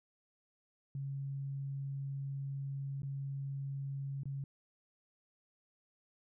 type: tone with dropouts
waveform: sine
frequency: 137.9 Hz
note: C#3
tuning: 9 cents flat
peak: -37 dBFS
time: 0.95-4.44 s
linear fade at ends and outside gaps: 2 ms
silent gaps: 3.02-3.031 / 4.234-4.255 s
effects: none